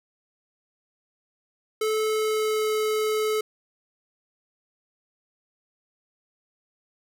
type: tone with pitch glide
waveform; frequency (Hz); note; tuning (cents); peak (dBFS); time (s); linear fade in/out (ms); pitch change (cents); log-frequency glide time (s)
square; 434.5 to 431; A4 to A4; -22 to -36; -23; 1.81-3.41; 5; -14; 1.99-2.72
effects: none